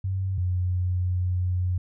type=tone pair in turn; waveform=sine; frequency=95.1 / 90.52 Hz; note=F#2 / F#2; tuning=+48 / -37 cents; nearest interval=minor second; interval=85 cents; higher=first; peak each=-24 / -22 dBFS; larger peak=second; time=0.04-0.38 / 0.38-1.78 s; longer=second; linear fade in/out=5 ms; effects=none